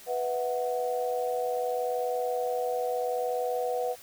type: chord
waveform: sine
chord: B suspended fourth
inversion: none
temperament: equal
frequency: 493.9 / 659.3 / 740 Hz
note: B4 / E5 / F#5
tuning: 0 / 0 / 0 cents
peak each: -29 / -35 / -32 dBFS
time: 0.06-3.96 s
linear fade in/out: 50 ms
effects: white hiss -50 dBFS RMS until 4.02 s